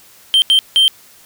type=tone bursts at uneven times; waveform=triangle; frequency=3136 Hz; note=G7; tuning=in tune; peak=-6 dBFS; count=3; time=0.34-0.42 / 0.5-0.59 / 0.76-0.88 s; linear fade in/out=0 ms; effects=white hiss -45 dBFS RMS until 1.25 s